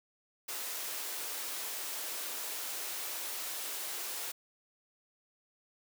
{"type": "high-pass noise", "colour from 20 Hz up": "white", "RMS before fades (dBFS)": -39, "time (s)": [0.48, 4.32], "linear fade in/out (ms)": 10, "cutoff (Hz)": 320, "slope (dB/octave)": 24, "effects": []}